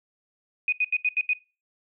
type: tone bursts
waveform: sine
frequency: 2489 Hz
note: D#7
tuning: in tune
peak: -20 dBFS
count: 6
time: 0.68-1.333 s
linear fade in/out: 2 ms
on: 43 ms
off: 79 ms
effects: noise-tail reverb RT60 0.3 s tail -20 dB re dry